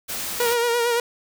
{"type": "noise", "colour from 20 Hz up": "white", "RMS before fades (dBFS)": -29, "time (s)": [0.08, 0.55], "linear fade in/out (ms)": 20}
{"type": "tone with vibrato", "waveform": "sawtooth", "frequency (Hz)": 473.9, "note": "A#4", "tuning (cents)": 28, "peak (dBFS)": -15, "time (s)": [0.4, 1], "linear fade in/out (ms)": 2, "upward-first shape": "sine", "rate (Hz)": 8.8, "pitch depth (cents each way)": 40}
{"effects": []}